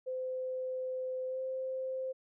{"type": "tone with pitch glide", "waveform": "sine", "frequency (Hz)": [514, 521.8], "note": ["C5", "C5"], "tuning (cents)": [-31, -5], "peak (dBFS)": -34, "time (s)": [0.06, 2.13], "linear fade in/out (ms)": 20, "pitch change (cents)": 26, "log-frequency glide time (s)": [1.27, 1.4], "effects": []}